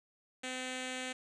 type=tone with notch filter; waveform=5% pulse; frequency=256.1 Hz; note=C4; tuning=37 cents flat; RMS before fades=-40 dBFS; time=0.43-1.13 s; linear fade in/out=10 ms; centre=1100 Hz; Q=1.4; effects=resampled to 22050 Hz + 10-bit